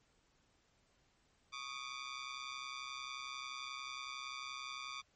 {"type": "ring-modulated tone", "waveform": "15% pulse", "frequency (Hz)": 1174.7, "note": "D6", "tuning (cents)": 0, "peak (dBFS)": -34, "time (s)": [1.52, 5.02], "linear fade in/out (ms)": 20, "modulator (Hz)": 65.6, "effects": ["pink hiss -74 dBFS RMS until 5.15 s", "MP3 32 kbps"]}